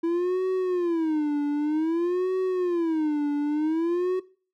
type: tone with vibrato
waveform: triangle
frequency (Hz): 329.6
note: E4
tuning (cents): 0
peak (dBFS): -20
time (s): 0.03-4.2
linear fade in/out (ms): 10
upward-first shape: sine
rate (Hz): 0.53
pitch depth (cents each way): 220
effects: noise-tail reverb RT60 0.4 s tail -19 dB re dry